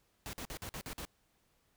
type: noise bursts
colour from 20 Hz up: pink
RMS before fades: -43 dBFS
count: 7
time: 0.26-1.051 s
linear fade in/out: 0 ms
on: 71 ms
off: 49 ms
effects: pink hiss -74 dBFS RMS until 1.76 s